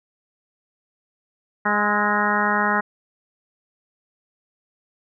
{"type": "harmonic tone with a mistuned harmonic", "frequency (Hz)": 207.3, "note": "G#3", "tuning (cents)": -3, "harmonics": [1, 2, 3, 4, 5, 6, 7, 8, 9], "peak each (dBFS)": [-26, -30, -30, -25, -25, -26, -25, -28, -26], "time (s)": [1.65, 2.81], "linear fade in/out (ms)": 10, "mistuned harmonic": 6, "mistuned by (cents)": 34, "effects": []}